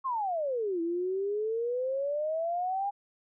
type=exponential two-way sweep; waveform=sine; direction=down then up; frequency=1100 to 329.6 to 816 Hz; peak=-28 dBFS; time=0.04-2.91 s; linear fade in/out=20 ms; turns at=0.81 s; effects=none